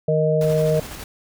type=harmonic tone; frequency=155.56 Hz; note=D#3; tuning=in tune; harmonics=1 / 3 / 4; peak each=-20 / -20 / -20 dBFS; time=0.08-0.8 s; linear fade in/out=5 ms
type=noise with tremolo; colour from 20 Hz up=pink; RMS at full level=-34 dBFS; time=0.41-1.04 s; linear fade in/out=2 ms; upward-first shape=square; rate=12 Hz; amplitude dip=30%
effects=none